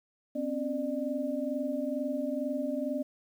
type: tone cluster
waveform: sine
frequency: 254.3 / 276.5 / 599 Hz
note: C4 / C#4 / D5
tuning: -49 / -4 / +34 cents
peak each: -34 / -34 / -34 dBFS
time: 0.35-3.03 s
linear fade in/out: 10 ms
effects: 10-bit